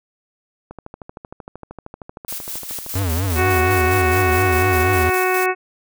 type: click train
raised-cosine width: 1 ms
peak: -20 dBFS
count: 35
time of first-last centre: 0.71-3.325 s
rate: 13 Hz
type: noise with tremolo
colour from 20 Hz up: blue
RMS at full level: -28 dBFS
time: 2.28-5.46 s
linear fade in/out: 2 ms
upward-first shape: square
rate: 4.9 Hz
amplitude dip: 45%
type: tone with vibrato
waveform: square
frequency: 88.8 Hz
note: F2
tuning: 29 cents sharp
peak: -19 dBFS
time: 2.95-5.1 s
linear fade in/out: 5 ms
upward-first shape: triangle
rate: 4.2 Hz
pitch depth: 230 cents each way
type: harmonic tone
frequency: 370 Hz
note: F#4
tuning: in tune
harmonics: 1 / 2 / 3 / 4 / 5 / 6 / 7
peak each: -19 / -22 / -24 / -25 / -26 / -27 / -27 dBFS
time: 3.35-5.55 s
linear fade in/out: 50 ms
effects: none